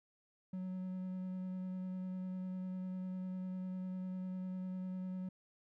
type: tone with vibrato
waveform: triangle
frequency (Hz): 185.1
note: F#3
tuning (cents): +1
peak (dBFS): -37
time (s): 0.53-5.29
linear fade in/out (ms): 5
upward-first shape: sine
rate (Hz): 10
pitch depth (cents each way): 11
effects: none